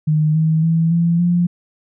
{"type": "tone with pitch steps", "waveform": "sine", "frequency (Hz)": [153.8, 158.76, 163.89, 169.18, 174.64], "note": ["D#3", "D#3", "E3", "E3", "F3"], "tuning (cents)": [-20, 35, -10, 45, 0], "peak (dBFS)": -12, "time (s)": [0.07, 1.47], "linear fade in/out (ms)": 10, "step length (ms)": 280, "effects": []}